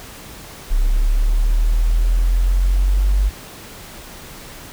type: exponential sweep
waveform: sine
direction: up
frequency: 34.19 to 49.21 Hz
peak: -12 dBFS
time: 0.7-3.3 s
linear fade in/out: 20 ms
effects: pink hiss -37 dBFS RMS until 4.72 s